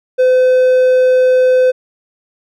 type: tone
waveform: triangle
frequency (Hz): 510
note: C5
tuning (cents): -44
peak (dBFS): -5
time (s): 0.18-1.72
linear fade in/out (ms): 20
effects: none